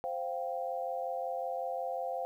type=chord; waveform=sine; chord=C suspended fourth; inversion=none; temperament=equal; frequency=523.3 / 698.5 / 784 Hz; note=C5 / F5 / G5; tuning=0 / 0 / 0 cents; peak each=-37 / -37 / -39 dBFS; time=0.04-2.25 s; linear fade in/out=0 ms; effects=11-bit